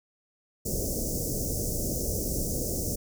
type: band-stop noise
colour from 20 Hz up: pink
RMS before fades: -30 dBFS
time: 0.65-2.96 s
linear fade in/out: 10 ms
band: 600 to 5500 Hz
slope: 48 dB/octave
effects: none